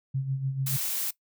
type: tone with tremolo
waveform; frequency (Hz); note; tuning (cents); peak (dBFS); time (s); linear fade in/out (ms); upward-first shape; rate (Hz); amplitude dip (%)
sine; 134.6; C3; +49; -24; 0.14-0.77; 10; sine; 6.8; 60
type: noise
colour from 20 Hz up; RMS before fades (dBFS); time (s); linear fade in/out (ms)
blue; -30; 0.66-1.11; 10
effects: noise-tail reverb RT60 0.1 s tail -19 dB re dry